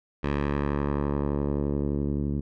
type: tone with low-pass filter sweep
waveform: 10% pulse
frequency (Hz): 71.7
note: D2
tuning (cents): -41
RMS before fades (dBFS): -27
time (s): 0.23-2.41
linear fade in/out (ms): 10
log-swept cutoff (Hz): 2600 to 240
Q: 0.98
effects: none